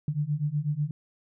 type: beating tone pair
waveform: sine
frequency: 144.1 / 152.2 Hz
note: D3 / D#3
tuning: -33 / -38 cents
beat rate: 8.1 Hz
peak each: -29 / -28 dBFS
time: 0.08-0.91 s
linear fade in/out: 2 ms
effects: none